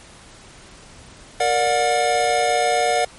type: chord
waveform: square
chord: Bb augmented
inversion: none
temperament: equal with one note detuned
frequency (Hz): 466.2 / 587.3 / 724.8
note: Bb4 / D5 / F#5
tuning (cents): 0 / 0 / -36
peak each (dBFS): -24 / -23 / -19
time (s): 1.4-3.05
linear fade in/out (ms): 5
effects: pink hiss -44 dBFS RMS until 3.18 s + MP3 48 kbps